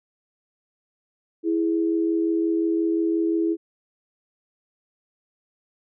sine tone pair together, 329.6 / 415.3 Hz, E4 / G#4, 0 / 0 cents, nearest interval major third, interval 400 cents, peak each -20 / -27 dBFS, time 1.43-3.57 s, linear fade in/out 50 ms, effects none

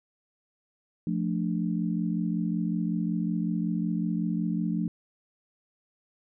sine chord, D minor, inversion first, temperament equal with one note detuned, 174.61 / 220 / 294.5 Hz, F3 / A3 / D4, 0 / 0 / +5 cents, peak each -28 / -30 / -33 dBFS, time 1.07-4.88 s, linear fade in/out 2 ms, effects none

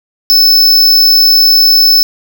square tone, 5260 Hz, E8, 5 cents flat, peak -4 dBFS, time 0.3-2.03 s, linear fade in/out 0 ms, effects none

